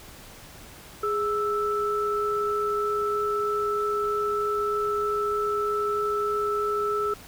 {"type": "tone pair together", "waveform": "sine", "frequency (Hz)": [415.3, 1318.5], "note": ["G#4", "E6"], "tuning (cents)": [0, 0], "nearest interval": "octave + minor sixth", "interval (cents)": 2000, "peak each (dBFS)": [-26, -26], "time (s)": [1.03, 7.14], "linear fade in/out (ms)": 5, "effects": ["pink hiss -46 dBFS RMS until 7.27 s"]}